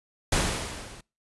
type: noise with level ramp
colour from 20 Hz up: pink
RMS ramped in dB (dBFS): -22 to -47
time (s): 0.32-1.01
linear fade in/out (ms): 5
effects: noise-tail reverb RT60 0.3 s tail -26 dB re dry + resampled to 24000 Hz